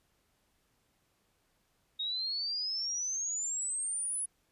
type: exponential sweep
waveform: sine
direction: up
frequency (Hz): 3729 to 10390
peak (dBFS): -32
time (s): 1.99-4.26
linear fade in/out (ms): 10
effects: pink hiss -74 dBFS RMS until 4.51 s + resampled to 32000 Hz